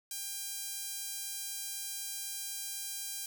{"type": "tone with high-pass filter", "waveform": "sawtooth", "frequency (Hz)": 798, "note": "G5", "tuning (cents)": 31, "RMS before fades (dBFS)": -40, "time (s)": [0.11, 3.26], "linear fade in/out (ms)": 2, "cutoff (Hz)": 6600, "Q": 0.71, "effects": []}